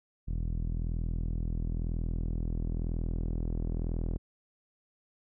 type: tone with low-pass filter sweep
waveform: sawtooth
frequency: 41 Hz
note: E1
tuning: 9 cents flat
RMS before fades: -32 dBFS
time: 0.27-4.18 s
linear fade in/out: 20 ms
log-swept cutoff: 180 to 380 Hz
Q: 0.92
effects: none